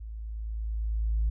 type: tone with level ramp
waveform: sine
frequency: 54.5 Hz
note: A1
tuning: 16 cents flat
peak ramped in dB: -37 to -21 dBFS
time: 0-1.3 s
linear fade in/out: 10 ms
effects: tanh soft clip ceiling -20 dBFS